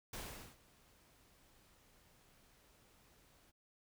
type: noise with ADSR envelope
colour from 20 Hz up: pink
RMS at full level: -45 dBFS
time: 0.13-3.52 s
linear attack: 5 ms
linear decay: 420 ms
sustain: -23 dB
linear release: 30 ms
effects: none